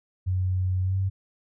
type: tone with pitch glide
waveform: sine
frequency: 92.5 to 95.87 Hz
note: F#2 to G2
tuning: 0 to -38 cents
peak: -22 dBFS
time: 0.26-1.1 s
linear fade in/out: 20 ms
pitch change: +62 cents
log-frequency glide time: 0.82-0.97 s
effects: none